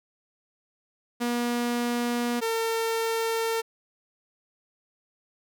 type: tone pair in turn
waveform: sawtooth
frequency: 240 / 453.1 Hz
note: B3 / A#4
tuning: -49 / -49 cents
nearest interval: major seventh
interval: 1100 cents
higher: second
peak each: -21 dBFS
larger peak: neither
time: 1.2-2.41 / 2.41-3.62 s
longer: neither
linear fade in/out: 20 ms
effects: none